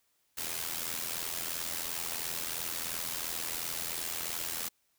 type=noise with amplitude modulation; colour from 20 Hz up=white; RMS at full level=-33 dBFS; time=0.37-4.69 s; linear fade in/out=10 ms; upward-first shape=sine; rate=82.9 Hz; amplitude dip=75%; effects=white hiss -74 dBFS RMS until 4.98 s